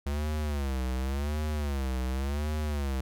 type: tone with vibrato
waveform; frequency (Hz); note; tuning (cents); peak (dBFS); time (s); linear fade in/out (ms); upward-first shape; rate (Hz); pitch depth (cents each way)
square; 69.9; C#2; +15; -29; 0.06-3.01; 5; sine; 0.9; 160
effects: none